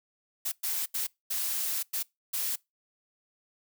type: noise bursts at uneven times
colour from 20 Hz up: blue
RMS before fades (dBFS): -31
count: 6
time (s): 0.45-0.52 / 0.63-0.86 / 0.94-1.07 / 1.3-1.83 / 1.93-2.03 / 2.33-2.56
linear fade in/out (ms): 10
effects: noise-tail reverb RT60 0.2 s tail -24 dB re dry